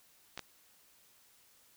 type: clicks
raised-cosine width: 0.2 ms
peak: -23 dBFS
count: 2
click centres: 0.376 / 0.393 s
effects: white hiss -65 dBFS RMS until 1.76 s